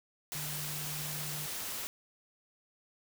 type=tone in noise; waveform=sine; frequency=150 Hz; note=D3; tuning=37 cents sharp; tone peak=-42 dBFS; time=0.35-1.46 s; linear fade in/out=0 ms; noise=white; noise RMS=-39 dBFS; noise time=0.32-1.87 s; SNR=-6 dB; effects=none